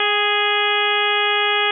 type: harmonic tone with a mistuned harmonic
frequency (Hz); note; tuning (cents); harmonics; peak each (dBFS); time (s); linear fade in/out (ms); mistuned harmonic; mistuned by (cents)
415.3; G#4; 0; 1 / 2 / 3 / 4 / 5 / 6 / 7 / 8; -24 / -24 / -24 / -24 / -24 / -24 / -24 / -24; 0-1.71; 2; 2; -27
effects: none